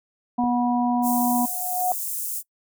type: harmonic tone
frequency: 243.4 Hz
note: B3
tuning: 25 cents flat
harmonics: 1 / 3 / 4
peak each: -21 / -24 / -28 dBFS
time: 0.38-1.46 s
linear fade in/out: 10 ms
type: clicks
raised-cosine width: 2 ms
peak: -24 / -33 dBFS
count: 2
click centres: 0.438 / 0.457 s
type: tone with exponential growth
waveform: sine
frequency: 729 Hz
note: F#5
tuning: 26 cents flat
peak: -18 dBFS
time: 1-1.92 s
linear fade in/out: 1 ms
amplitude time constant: 200 ms
type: high-pass noise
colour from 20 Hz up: white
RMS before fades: -29 dBFS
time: 1.02-2.43 s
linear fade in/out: 50 ms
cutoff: 7500 Hz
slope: 24 dB/octave
effects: noise-tail reverb RT60 0.1 s tail -23 dB re dry